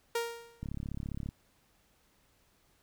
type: tone with exponential decay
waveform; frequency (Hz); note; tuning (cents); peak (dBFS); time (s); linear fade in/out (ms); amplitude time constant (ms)
sawtooth; 466.9; A#4; +3; -24; 0.15-0.66; 5; 110
type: click train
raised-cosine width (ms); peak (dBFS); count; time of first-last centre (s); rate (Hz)
5; -26; 24; 0.63-1.289; 34.9
effects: pink hiss -69 dBFS RMS until 2.82 s